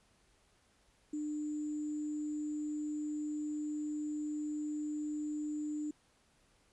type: tone with sample-and-hold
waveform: sine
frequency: 300 Hz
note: D4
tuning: 37 cents sharp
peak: -35 dBFS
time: 1.13-5.91 s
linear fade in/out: 5 ms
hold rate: 7350 Hz
effects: pink hiss -70 dBFS RMS until 6.72 s + resampled to 24000 Hz